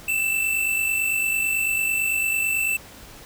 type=tone pair together; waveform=square; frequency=2649 / 2698 Hz; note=E7 / E7; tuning=+8 / +40 cents; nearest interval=unison; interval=32 cents; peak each=-22 / -29 dBFS; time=0.08-2.77 s; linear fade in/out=5 ms; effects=pink hiss -44 dBFS RMS until 3.25 s